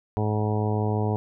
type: harmonic tone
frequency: 106.4 Hz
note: G#2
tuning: 42 cents sharp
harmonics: 1 / 2 / 3 / 4 / 5 / 6 / 7 / 8 / 9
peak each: -24 / -30 / -34 / -30 / -37 / -38 / -34 / -38 / -37 dBFS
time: 0.17-1.16 s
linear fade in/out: 0 ms
effects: none